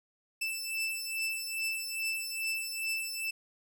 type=beating tone pair; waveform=sawtooth; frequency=2645 / 2647.4 Hz; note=E7 / E7; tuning=+5 / +7 cents; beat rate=2.4 Hz; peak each=-32 / -33 dBFS; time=0.41-3.31 s; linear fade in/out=10 ms; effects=none